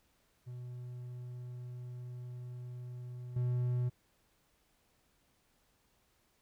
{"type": "tone with level steps", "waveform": "triangle", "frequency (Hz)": 123.47, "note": "B2", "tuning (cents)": 0, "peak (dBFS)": [-40, -28], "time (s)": [0.46, 3.9], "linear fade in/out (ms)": 20, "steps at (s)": 3.36, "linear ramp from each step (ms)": 5, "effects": ["pink hiss -73 dBFS RMS until 6.41 s"]}